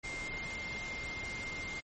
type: tone in noise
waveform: sine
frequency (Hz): 2107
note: C7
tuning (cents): +12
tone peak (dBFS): -39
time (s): 0.03-1.81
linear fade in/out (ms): 20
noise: pink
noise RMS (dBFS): -44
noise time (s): 0.03-1.81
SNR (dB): +2
effects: MP3 32 kbps